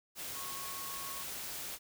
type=tone in noise; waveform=sine; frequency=1100 Hz; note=C#6; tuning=14 cents flat; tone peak=-46 dBFS; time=0.33-1.25 s; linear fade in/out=50 ms; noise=white; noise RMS=-42 dBFS; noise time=0.15-1.79 s; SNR=-7 dB; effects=none